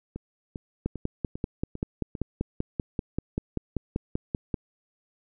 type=two click trains; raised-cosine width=3 ms; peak=-22 / -14 dBFS; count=6 / 20; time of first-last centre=0.16-2.152 / 0.86-4.542 s; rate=2.51 / 5.16 Hz; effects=none